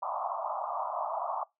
pink band-pass noise, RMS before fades -34 dBFS, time 0.02-1.44 s, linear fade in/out 10 ms, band 620 to 1200 Hz, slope 96 dB/octave, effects noise-tail reverb RT60 0.2 s tail -23 dB re dry

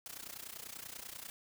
white noise with amplitude modulation, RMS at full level -44 dBFS, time 0.06-1.3 s, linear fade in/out 0 ms, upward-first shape sine, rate 30.2 Hz, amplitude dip 85%, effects none

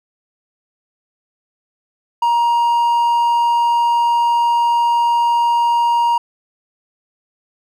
triangle tone, 943 Hz, A#5, 20 cents sharp, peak -10 dBFS, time 2.22-6.18 s, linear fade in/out 5 ms, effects none

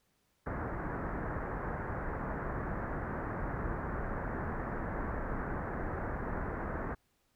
pink low-pass noise, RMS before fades -37 dBFS, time 0.46-6.95 s, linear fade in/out 10 ms, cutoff 1800 Hz, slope 48 dB/octave, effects pink hiss -75 dBFS RMS until 7.35 s

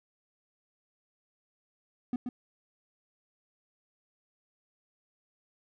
triangle tone with echo, 246.7 Hz, B3, 2 cents flat, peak -26 dBFS, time 2.13-2.16 s, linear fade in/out 2 ms, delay 130 ms, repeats 1, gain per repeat -4 dB, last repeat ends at 2.29 s, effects none

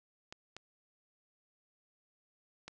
clicks, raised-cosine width 0.2 ms, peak -28 dBFS, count 3, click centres 0.325 / 0.566 / 2.68 s, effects resampled to 24000 Hz

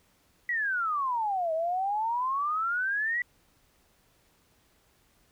sine exponential two-way sweep, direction down then up, 1975.5 to 630 to 1975.5 Hz, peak -26 dBFS, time 0.49-3.22 s, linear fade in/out 2 ms, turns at 1.53 s, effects pink hiss -66 dBFS RMS until 5.31 s

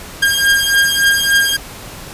sawtooth beating tone pair, 1611 / 1614.5 Hz, G6 / G#6, +47 / -49 cents, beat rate 3.5 Hz, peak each -10 dBFS, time 0.22-1.57 s, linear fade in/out 10 ms, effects pink hiss -32 dBFS RMS until 2.13 s + resampled to 32000 Hz

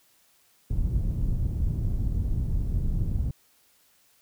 pink low-pass noise, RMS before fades -26 dBFS, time 0.7-3.31 s, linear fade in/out 5 ms, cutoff 120 Hz, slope 12 dB/octave, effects white hiss -63 dBFS RMS until 4.21 s

